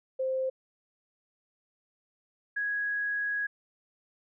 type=tone pair in turn; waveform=sine; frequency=523.3 / 1661.4 Hz; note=C5 / G#6; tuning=0 / 0 cents; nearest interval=octave + minor sixth; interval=2000 cents; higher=second; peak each=-27 / -28 dBFS; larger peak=first; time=0.19-0.5 / 2.56-3.47 s; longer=second; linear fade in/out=10 ms; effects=none